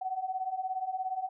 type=beating tone pair; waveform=sine; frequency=740 / 757 Hz; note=F#5 / F#5; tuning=0 / +39 cents; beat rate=17 Hz; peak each=-36 / -33 dBFS; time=0.01-1.29 s; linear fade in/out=10 ms; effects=none